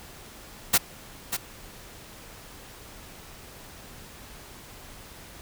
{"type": "noise with echo", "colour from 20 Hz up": "white", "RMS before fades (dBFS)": -19, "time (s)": [0.73, 0.78], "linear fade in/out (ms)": 10, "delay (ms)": 590, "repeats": 1, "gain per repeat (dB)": -9, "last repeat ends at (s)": 1.37, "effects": ["pink hiss -46 dBFS RMS until 5.41 s"]}